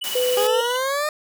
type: tone with tremolo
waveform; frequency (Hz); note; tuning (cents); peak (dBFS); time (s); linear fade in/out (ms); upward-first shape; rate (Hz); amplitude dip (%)
triangle; 2960; F#7; 0; -23; 0.01-0.77; 10; sine; 19; 85
type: high-pass noise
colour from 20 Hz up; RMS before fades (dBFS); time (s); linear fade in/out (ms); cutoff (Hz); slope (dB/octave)
white; -29; 0.04-0.47; 0; 280; 12
type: tone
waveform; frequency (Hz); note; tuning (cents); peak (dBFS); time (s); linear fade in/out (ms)
sine; 500; B4; +21; -18; 0.15-0.61; 5
type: exponential sweep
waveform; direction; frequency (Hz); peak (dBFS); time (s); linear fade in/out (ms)
20% pulse; up; 404.5 to 614; -16; 0.37-1.09; 2
effects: none